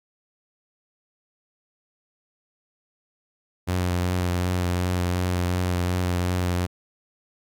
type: tone with vibrato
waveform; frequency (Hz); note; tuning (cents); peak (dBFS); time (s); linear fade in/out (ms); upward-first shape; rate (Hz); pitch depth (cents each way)
sawtooth; 89.7; F2; +47; -18; 3.67-6.67; 20; triangle; 2.7; 26
effects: Opus 48 kbps